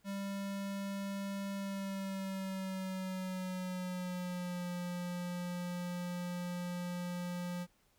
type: tone with pitch glide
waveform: square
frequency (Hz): 197.5 to 176.97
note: G3 to F3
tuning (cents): +13 to +23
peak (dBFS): -38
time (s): 0.04-7.67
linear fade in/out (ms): 50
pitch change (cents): -190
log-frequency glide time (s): 1.55-4.69
effects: pink hiss -72 dBFS RMS until 7.98 s